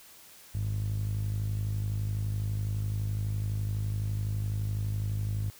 sawtooth tone with band-pass filter, 51.91 Hz, G#1, in tune, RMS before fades -31 dBFS, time 0.54-5.5 s, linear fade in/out 0 ms, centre 100 Hz, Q 3.8, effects white hiss -53 dBFS RMS until 5.59 s

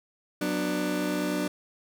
30% pulse chord, B minor, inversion second, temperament just, 185.21 / 246.9 / 296.3 Hz, F#3 / B3 / D4, +2 / 0 / +15 cents, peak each -29 / -32 / -26 dBFS, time 0.41-1.48 s, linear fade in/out 5 ms, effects none

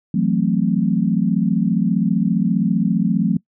sine chord, F# half-diminished seventh, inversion third, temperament equal, 164.81 / 185 / 220 / 261.6 Hz, E3 / F#3 / A3 / C4, 0 / 0 / 0 / 0 cents, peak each -22 / -18 / -19 / -24 dBFS, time 0.14-3.37 s, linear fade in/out 5 ms, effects noise-tail reverb RT60 0.1 s tail -23 dB re dry

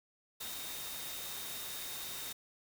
sine tone in noise, 3695 Hz, A#7, 16 cents flat, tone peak -48 dBFS, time 0.4-2.33 s, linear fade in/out 10 ms, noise white, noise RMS -43 dBFS, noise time 0.4-2.33 s, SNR -8 dB, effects none

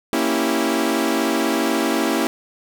sawtooth chord, A# diminished seventh, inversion none, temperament equal, 233.1 / 277.2 / 329.6 / 392 Hz, A#3 / C#4 / E4 / G4, 0 / 0 / 0 / 0 cents, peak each -20 / -19 / -18 / -22 dBFS, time 0.13-2.27 s, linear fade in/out 0 ms, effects none

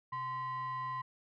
sine tone with frequency modulation, 1033 Hz, C6, 22 cents flat, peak -34 dBFS, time 0.12-1.02 s, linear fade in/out 10 ms, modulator 904 Hz, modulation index 0.5, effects tanh soft clip ceiling -33 dBFS

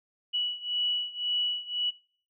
sine beating tone pair, 2941 / 2942.9 Hz, F#7 / F#7, -11 / -10 cents, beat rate 1.9 Hz, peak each -30 / -32 dBFS, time 0.33-1.91 s, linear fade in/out 20 ms, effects noise-tail reverb RT60 0.5 s tail -22 dB re dry

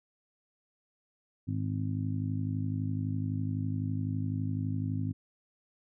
harmonic tone, 51.91 Hz, G#1, in tune, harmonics 2 / 3 / 4 / 5 / 6, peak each -32 / -36 / -44 / -36 / -48 dBFS, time 1.47-5.13 s, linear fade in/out 20 ms, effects none

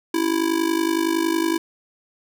square tone with amplitude modulation, 329.6 Hz, E4, in tune, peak -16 dBFS, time 0.14-1.58 s, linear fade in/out 5 ms, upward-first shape sine, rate 50.8 Hz, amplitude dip 80%, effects none

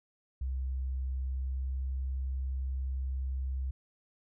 sine tone with pitch glide, 65.2 to 65.73 Hz, C2 to C2, -5 to +9 cents, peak -31 dBFS, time 0.41-3.71 s, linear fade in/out 5 ms, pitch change +14 cents, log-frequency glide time 1.14-1.87 s, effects none

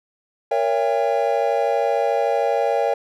triangle chord, A# diminished seventh, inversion none, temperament just, 466.2 / 559.4 / 671.3 / 805.5 Hz, A#4 / C#5 / E5 / G5, 0 / +16 / +31 / +47 cents, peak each -21 / -20 / -22 / -21 dBFS, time 0.51-2.94 s, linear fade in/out 5 ms, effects none

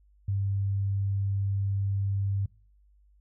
sine tone, 98.8 Hz, G2, 14 cents sharp, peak -25 dBFS, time 0.28-2.46 s, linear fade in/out 5 ms, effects noise-tail reverb RT60 0.4 s tail -22 dB re dry + added 50 Hz sine -58 dBFS peak until 3.2 s

